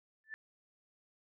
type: tone with exponential growth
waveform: sine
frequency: 1760 Hz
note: A6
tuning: in tune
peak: -37 dBFS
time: 0.24-0.34 s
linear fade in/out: 0 ms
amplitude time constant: 21 ms
effects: none